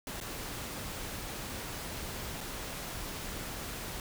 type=noise with dropouts; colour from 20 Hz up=pink; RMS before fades=-40 dBFS; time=0.07-4 s; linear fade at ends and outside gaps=1 ms; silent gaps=0.202-0.211 / 2.407-2.411 s; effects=none